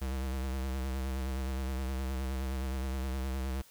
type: tone with vibrato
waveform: square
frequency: 65.8 Hz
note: C2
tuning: 10 cents sharp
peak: -33 dBFS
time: 0.01-3.62 s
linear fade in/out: 10 ms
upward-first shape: sine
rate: 9.6 Hz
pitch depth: 50 cents each way
effects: white hiss -59 dBFS RMS until 3.7 s